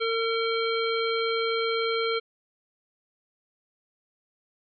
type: harmonic tone with a mistuned harmonic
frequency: 454.7 Hz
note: A#4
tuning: 43 cents flat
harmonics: 1 / 3 / 5 / 7 / 9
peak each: -26 / -31 / -33 / -34 / -36 dBFS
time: 0-2.2 s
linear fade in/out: 20 ms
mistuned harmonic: 9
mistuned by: +20 cents
effects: none